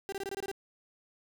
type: tone bursts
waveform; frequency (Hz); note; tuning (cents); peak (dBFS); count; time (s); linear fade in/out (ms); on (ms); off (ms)
35% pulse; 393.2; G4; +5; -33; 8; 0.09-0.515; 0; 33; 23
effects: none